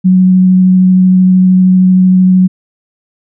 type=tone with vibrato; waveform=sine; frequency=185 Hz; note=F#3; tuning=in tune; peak=-3 dBFS; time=0.04-2.48 s; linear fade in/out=20 ms; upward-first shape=triangle; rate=13 Hz; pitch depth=11 cents each way; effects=none